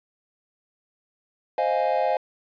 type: chord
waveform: triangle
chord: F minor seventh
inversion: second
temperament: equal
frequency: 523.3 / 622.3 / 698.5 / 830.6 Hz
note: C5 / Eb5 / F5 / Ab5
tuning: 0 / 0 / 0 / 0 cents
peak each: -24 dBFS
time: 1.58-2.17 s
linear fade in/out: 2 ms
effects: resampled to 11025 Hz + 9-bit